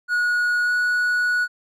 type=tone with pitch glide; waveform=triangle; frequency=1454 to 1465.8 Hz; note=F#6 to F#6; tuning=-31 to -17 cents; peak=-16 dBFS; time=0.08-1.48 s; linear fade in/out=50 ms; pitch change=+14 cents; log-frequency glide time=0.64-0.71 s; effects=none